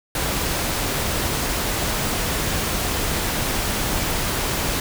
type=noise; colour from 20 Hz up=pink; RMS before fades=-23 dBFS; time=0.15-4.8 s; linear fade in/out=2 ms; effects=none